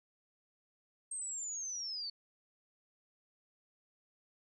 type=linear sweep; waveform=sine; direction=down; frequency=8490 to 4435 Hz; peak=-38 dBFS; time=1.11-2.1 s; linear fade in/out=5 ms; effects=none